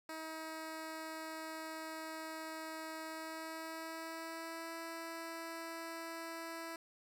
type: tone with pitch glide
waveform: 10% pulse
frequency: 318.5 to 330.1 Hz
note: D#4 to E4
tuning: +41 to +2 cents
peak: -35 dBFS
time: 0.09-6.76 s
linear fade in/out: 2 ms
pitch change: +61 cents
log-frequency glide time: 3.06-4.75 s
effects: none